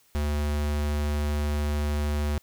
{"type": "tone", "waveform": "square", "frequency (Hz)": 73.9, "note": "D2", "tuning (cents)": 11, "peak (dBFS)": -25, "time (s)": [0.15, 2.38], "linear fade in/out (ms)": 0, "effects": ["white hiss -62 dBFS RMS until 2.42 s"]}